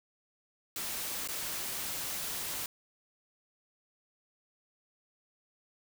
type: noise with dropouts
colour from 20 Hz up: white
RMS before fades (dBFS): -37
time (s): 0.76-2.66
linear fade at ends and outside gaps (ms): 2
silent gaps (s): 1.276-1.286
effects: none